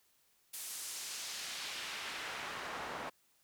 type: noise with band-pass filter sweep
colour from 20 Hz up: pink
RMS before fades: -43 dBFS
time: 0.53-3.1 s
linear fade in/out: 10 ms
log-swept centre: 11000 to 870 Hz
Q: 0.88
effects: white hiss -72 dBFS RMS until 3.43 s